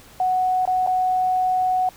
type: tone with dropouts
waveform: sine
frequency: 740 Hz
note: F#5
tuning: in tune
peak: -17 dBFS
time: 0.2-1.89 s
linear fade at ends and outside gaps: 2 ms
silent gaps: 0.654-0.675 / 0.865-0.873 s
effects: pink hiss -47 dBFS RMS until 1.96 s